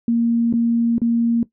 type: tone with dropouts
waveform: sine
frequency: 233.1 Hz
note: A#3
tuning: in tune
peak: -14 dBFS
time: 0.08-1.43 s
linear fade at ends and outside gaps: 2 ms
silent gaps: 0.527-0.537 / 0.982-1.017 s
effects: noise-tail reverb RT60 0.1 s tail -17 dB re dry